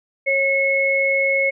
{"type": "tone pair together", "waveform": "sine", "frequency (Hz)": [545.8, 2183], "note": ["C#5", "C#7"], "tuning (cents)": [-27, -27], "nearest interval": "2 octaves", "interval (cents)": 2400, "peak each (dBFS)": [-20, -17], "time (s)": [0.26, 1.51], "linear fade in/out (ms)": 20, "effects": []}